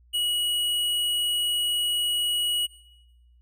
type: tone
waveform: square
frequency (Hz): 2914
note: F#7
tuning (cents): -27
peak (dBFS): -24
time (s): 0.13-2.67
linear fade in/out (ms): 20
effects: noise-tail reverb RT60 1.0 s tail -20 dB re dry + added 60 Hz sine -54 dBFS peak until 3.41 s